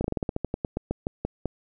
slowing click train, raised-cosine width 2 ms, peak -13 dBFS, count 16, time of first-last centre 0.01-1.457 s, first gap 33 ms, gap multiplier 1.14, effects none

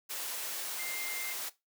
sine tone in noise, 2100 Hz, C7, 6 cents sharp, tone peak -40 dBFS, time 0.78-1.34 s, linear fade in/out 20 ms, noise white, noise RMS -38 dBFS, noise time 0.09-1.5 s, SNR -5 dB, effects noise-tail reverb RT60 0.2 s tail -17 dB re dry + high-pass 400 Hz 12 dB/octave

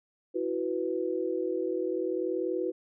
sine chord, E suspended second, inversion none, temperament equal, 329.6 / 370 / 493.9 Hz, E4 / F#4 / B4, 0 / 0 / 0 cents, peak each -33 / -31 / -33 dBFS, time 0.34-2.72 s, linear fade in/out 20 ms, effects none

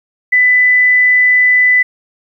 sine tone, 1996 Hz, B6, 18 cents sharp, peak -6 dBFS, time 0.32-1.83 s, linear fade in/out 10 ms, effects 8-bit

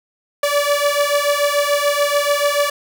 sawtooth beating tone pair, 574 / 580.9 Hz, D5 / D5, -40 / -19 cents, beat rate 6.9 Hz, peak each -14 dBFS, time 0.43-2.7 s, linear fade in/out 5 ms, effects none

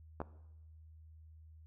clicks, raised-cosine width 1 ms, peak -25 dBFS, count 2, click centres 0.203 / 0.216 s, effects noise-tail reverb RT60 0.9 s tail -17 dB re dry + added 79 Hz sine -54 dBFS peak until 1.66 s

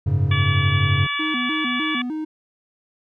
triangle chord, F# suspended second, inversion none, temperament just, 92.5 / 104.06 / 138.75 Hz, F#2 / G#2 / C#3, 0 / +4 / +2 cents, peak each -19 dBFS, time 0.06-1.07 s, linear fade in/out 10 ms
harmonic tone, 574 Hz, D5, 40 cents flat, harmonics 2 / 3 / 4 / 5 / 6, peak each -28 / -29 / -26 / -32 / -29 dBFS, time 0.31-2.02 s, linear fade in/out 5 ms
triangle tone with vibrato, 277.2 Hz, C#4, in tune, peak -22 dBFS, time 1.19-2.25 s, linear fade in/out 10 ms, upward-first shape square, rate 3.3 Hz, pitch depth 200 cents each way
effects none

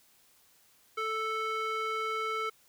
square tone with band-pass filter, 440 Hz, A4, in tune, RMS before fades -33 dBFS, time 0.97-2.5 s, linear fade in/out 10 ms, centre 1600 Hz, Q 1.8, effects white hiss -64 dBFS RMS until 2.68 s

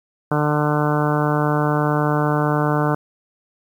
harmonic tone, 149.2 Hz, D3, 28 cents sharp, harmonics 1 / 2 / 3 / 4 / 5 / 6 / 7 / 8 / 9 / 10, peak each -20 / -23 / -25 / -26 / -27 / -28 / -28 / -29 / -30 / -30 dBFS, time 0.31-2.95 s, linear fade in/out 5 ms, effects 8-bit

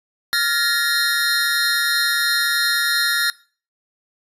square tone cluster, 1394 / 1716 / 1866 / 3730 / 4179 Hz, F6 / A6 / A#6 / A#7 / C8, -4 / -44 / +1 / 0 / -3 cents, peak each -24 dBFS, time 0.33-3.3 s, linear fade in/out 0 ms, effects noise-tail reverb RT60 0.4 s tail -21 dB re dry + resampled to 32000 Hz

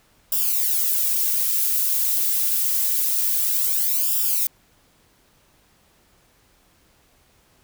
violet noise with flanger, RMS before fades -21 dBFS, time 0.32-4.47 s, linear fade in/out 2 ms, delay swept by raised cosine 0.47 to 4.97 ms, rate 0.26 Hz, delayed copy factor -0.95, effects pink hiss -59 dBFS RMS until 7.63 s

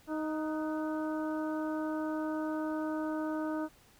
harmonic tone with a mistuned harmonic, 311.1 Hz, D#4, in tune, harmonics 1 / 2 / 3 / 4 / 5, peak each -33 / -39 / -43 / -45 / -47 dBFS, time 0.07-3.69 s, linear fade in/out 50 ms, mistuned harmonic 5, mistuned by -56 cents, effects pink hiss -62 dBFS RMS until 3.99 s

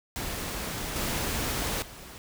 pink noise with level steps, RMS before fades -34 / -30 / -45 dBFS, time 0.16-2.18 s, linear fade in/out 0 ms, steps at 0.96 / 1.82 s, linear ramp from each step 2 ms, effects none

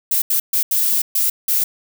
violet noise bursts at uneven times, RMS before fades -17 dBFS, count 6, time 0.11-0.22 / 0.3-0.4 / 0.53-0.63 / 0.71-1.02 / 1.15-1.3 / 1.48-1.64 s, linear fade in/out 5 ms, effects none

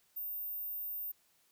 sine tone, 14610 Hz, A#9, 36 cents flat, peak -37 dBFS, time 0.16-1.12 s, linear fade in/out 10 ms, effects white hiss -71 dBFS RMS until 1.51 s

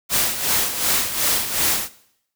white noise with tremolo, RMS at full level -18 dBFS, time 0.09-1.89 s, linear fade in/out 50 ms, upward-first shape sine, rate 2.7 Hz, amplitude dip 65%, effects noise-tail reverb RT60 0.7 s tail -18 dB re dry

